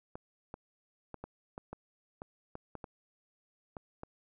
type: clicks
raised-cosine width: 1 ms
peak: -28 dBFS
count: 12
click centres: 0.155 / 0.541 / 1.143 / 1.24 / 1.579 / 1.73 / 2.219 / 2.554 / 2.753 / 2.842 / 3.768 / 4.034 s
effects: none